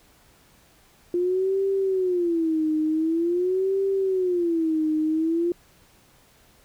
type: tone with vibrato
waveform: sine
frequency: 347.8 Hz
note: F4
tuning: 7 cents flat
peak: -20 dBFS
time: 1.14-5.52 s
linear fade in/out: 2 ms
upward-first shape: sine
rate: 0.46 Hz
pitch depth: 200 cents each way
effects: pink hiss -57 dBFS RMS until 6.64 s